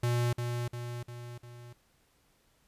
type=tone with echo; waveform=square; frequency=120.4 Hz; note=B2; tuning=44 cents flat; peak=-27 dBFS; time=0.03-0.33 s; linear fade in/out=5 ms; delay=350 ms; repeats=4; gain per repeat=-5 dB; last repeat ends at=1.73 s; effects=pink hiss -69 dBFS RMS until 2.67 s + resampled to 32000 Hz